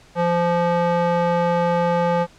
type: tone with band-pass filter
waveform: square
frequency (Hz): 172.8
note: F3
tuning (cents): -18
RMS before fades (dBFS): -19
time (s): 0.15-2.27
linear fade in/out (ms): 50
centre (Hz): 710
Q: 1.4
effects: pink hiss -50 dBFS RMS until 2.38 s + low-pass 7000 Hz 12 dB/octave